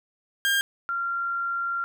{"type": "tone pair in turn", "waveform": ["30% pulse", "sine"], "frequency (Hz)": [1606, 1381], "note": ["G6", "F6"], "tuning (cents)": [41, -20], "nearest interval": "minor third", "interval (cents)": 261, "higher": "first", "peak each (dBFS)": [-18, -25], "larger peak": "first", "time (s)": [[0.45, 0.61], [0.89, 1.84]], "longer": "second", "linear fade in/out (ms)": 0, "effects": []}